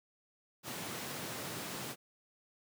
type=high-pass noise; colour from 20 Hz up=pink; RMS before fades=-42 dBFS; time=0.63-1.96 s; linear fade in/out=50 ms; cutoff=120 Hz; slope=24 dB/octave; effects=none